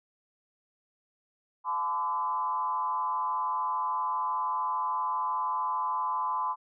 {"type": "tone with frequency modulation", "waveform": "sine", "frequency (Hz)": 1016, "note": "B5", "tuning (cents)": 49, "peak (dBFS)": -27, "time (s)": [1.64, 6.56], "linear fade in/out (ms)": 50, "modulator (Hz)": 153, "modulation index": 0.84, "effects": []}